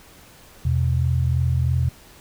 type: tone pair together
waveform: sine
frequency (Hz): 83.5 / 126.6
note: E2 / B2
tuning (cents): +23 / +43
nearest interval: perfect fifth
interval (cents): 720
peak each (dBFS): -20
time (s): 0.65-1.89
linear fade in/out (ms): 5
effects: pink hiss -48 dBFS RMS until 2.2 s